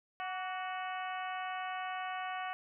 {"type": "harmonic tone with a mistuned harmonic", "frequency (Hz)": 370, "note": "F#4", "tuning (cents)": 0, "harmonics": [2, 3, 4, 5, 6, 7, 8], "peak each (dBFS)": [-39, -43, -45, -47, -49, -50, -51], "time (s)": [0.2, 2.53], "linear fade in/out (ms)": 0, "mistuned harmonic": 3, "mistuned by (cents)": 43, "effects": []}